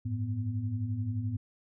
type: tone cluster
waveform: sine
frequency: 96.6 / 108.1 / 248.5 Hz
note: G2 / A2 / B3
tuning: -25 / -30 / +11 cents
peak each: -38 / -31 / -38 dBFS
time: 0.05-1.37 s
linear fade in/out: 10 ms
effects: none